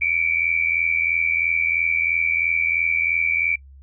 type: tone pair together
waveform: sine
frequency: 2270 / 2353 Hz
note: C#7 / D7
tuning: +41 / +3 cents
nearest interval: minor second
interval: 62 cents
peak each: -21 dBFS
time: 0.01-3.56 s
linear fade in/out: 10 ms
effects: noise-tail reverb RT60 0.1 s tail -24 dB re dry + added 68 Hz sine -42 dBFS peak until 3.82 s